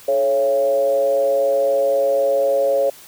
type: tone with frequency modulation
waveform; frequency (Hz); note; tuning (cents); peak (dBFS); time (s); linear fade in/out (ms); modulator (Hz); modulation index
sine; 552; C#5; -7; -14; 0.08-2.9; 5; 124; 0.66
effects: white hiss -43 dBFS RMS until 3.07 s